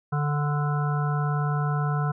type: harmonic tone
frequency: 146.83 Hz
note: D3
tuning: in tune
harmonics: 1 / 3 / 5 / 7 / 9 / 10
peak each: -23 / -37 / -34 / -35 / -34 / -39 dBFS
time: 0.12-2.12 s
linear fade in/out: 10 ms
effects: none